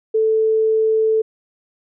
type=tone; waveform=sine; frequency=440 Hz; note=A4; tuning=in tune; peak=-13 dBFS; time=0.14-1.22 s; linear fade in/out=10 ms; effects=none